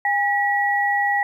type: tone pair together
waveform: sine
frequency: 812 / 1929.7 Hz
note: G#5 / B6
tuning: -39 / -41 cents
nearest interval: octave + minor third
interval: 1498 cents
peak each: -20 dBFS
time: 0.05-1.23 s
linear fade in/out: 2 ms
effects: 9-bit